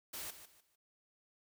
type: noise with echo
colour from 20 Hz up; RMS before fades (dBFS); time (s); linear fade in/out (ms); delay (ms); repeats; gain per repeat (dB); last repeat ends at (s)
white; -44; 0.13-0.31; 10; 150; 3; -11; 0.76
effects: none